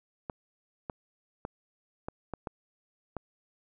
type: clicks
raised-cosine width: 1 ms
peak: -21 dBFS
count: 7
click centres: 0.298 / 0.898 / 1.451 / 2.085 / 2.337 / 2.472 / 3.167 s
effects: none